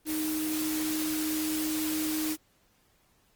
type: tone in noise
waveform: sine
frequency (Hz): 311.1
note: D#4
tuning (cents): 0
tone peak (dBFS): -29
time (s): 0.05-2.37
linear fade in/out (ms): 50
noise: white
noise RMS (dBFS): -35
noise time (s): 0.05-2.37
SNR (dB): +3
effects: pink hiss -67 dBFS RMS until 3.35 s + Opus 24 kbps